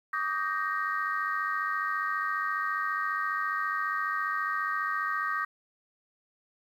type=chord; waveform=sine; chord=Eb major seventh; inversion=third; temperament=equal with one note detuned; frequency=1149.8 / 1244.5 / 1568 / 1864.7 Hz; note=D6 / Eb6 / G6 / Bb6; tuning=-37 / 0 / 0 / 0 cents; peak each=-33 / -32 / -34 / -33 dBFS; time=0.13-5.45 s; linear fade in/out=5 ms; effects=tanh soft clip ceiling -18 dBFS + 10-bit